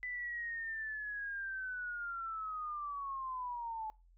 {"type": "linear sweep", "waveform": "sine", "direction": "down", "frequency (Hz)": [2000, 860], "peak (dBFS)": -38, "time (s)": [0.03, 3.9], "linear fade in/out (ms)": 0, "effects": ["noise-tail reverb RT60 0.3 s tail -24 dB re dry", "added 43 Hz sine -61 dBFS peak until 4.17 s"]}